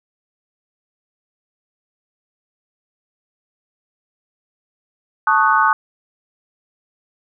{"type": "chord", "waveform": "sine", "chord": "D# half-diminished seventh", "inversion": "second", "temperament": "equal with one note detuned", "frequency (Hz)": [880, 1108.7, 1244.5, 1488.6], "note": ["A5", "C#6", "D#6", "F#6"], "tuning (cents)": [0, 0, 0, 10], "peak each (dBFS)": -17, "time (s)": [5.27, 5.73], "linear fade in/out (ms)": 2, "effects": []}